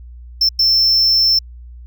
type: tone bursts at uneven times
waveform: triangle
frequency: 5340 Hz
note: E8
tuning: 22 cents sharp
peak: -9 dBFS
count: 2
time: 0.41-0.49 / 0.59-1.39 s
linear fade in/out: 5 ms
effects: added 60 Hz sine -33 dBFS peak until 1.86 s